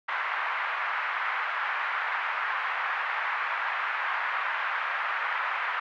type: band-pass noise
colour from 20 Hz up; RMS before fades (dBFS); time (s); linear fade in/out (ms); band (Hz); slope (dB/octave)
pink; -30; 0.08-5.8; 10; 980 to 2100; 24
effects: none